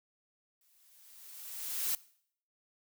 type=noise with exponential growth; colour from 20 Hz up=blue; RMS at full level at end=-31 dBFS; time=0.61-1.95 s; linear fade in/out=2 ms; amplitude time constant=290 ms; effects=noise-tail reverb RT60 0.6 s tail -20 dB re dry